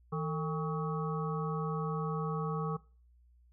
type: harmonic tone with a mistuned harmonic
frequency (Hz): 160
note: D#3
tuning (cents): +49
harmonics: 1 / 3 / 5 / 7 / 8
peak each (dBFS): -34 / -38 / -45 / -40 / -44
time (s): 0.12-2.77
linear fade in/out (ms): 10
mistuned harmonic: 3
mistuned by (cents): -110
effects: noise-tail reverb RT60 0.4 s tail -21 dB re dry + added 60 Hz sine -60 dBFS peak until 3.52 s